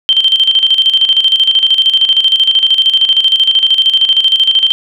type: tone with tremolo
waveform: sine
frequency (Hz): 3134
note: G7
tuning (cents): -1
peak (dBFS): -4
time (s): 0.09-4.72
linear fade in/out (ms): 0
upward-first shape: square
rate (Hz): 13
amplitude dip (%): 65
effects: none